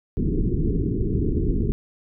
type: low-pass noise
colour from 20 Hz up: pink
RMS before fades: -22 dBFS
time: 0.17-1.72 s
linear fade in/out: 0 ms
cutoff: 430 Hz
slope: 96 dB/octave
effects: none